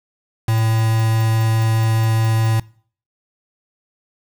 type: tone with quantisation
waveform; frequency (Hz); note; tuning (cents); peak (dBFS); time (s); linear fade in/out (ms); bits
triangle; 111.9; A2; +30; -12; 0.48-2.6; 5; 4
effects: noise-tail reverb RT60 0.5 s tail -23 dB re dry